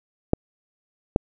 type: clicks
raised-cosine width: 2 ms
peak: -3 dBFS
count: 2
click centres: 0.334 / 1.161 s
effects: none